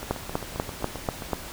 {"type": "two click trains", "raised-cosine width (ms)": 1, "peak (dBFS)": [-20, -10], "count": [10, 6], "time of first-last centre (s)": [[0.03, 1.222], [0.11, 1.332]], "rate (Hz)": [7.55, 4.09], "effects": ["pink hiss -39 dBFS RMS until 1.52 s"]}